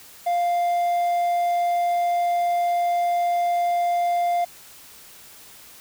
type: tone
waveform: triangle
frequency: 698.5 Hz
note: F5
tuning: in tune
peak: -17 dBFS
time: 0.26-4.45 s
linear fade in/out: 10 ms
effects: white hiss -46 dBFS RMS until 5.8 s